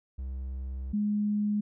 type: tone pair in turn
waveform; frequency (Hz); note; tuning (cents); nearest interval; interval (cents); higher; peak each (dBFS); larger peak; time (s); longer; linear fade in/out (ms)
triangle / sine; 65.41 / 208.2; C2 / G#3; 0 / +5; octave + minor sixth; 2005; second; -31 / -25; second; 0.18-0.93 / 0.93-1.61; first; 10
effects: none